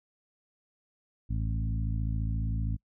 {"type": "harmonic tone with a mistuned harmonic", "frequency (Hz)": 55, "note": "A1", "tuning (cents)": 0, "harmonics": [1, 2, 3, 4, 5], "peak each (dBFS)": [-30, -32, -39, -41, -45], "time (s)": [1.29, 2.77], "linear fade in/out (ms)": 20, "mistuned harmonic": 1, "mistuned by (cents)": 39, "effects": ["noise-tail reverb RT60 0.1 s tail -26 dB re dry"]}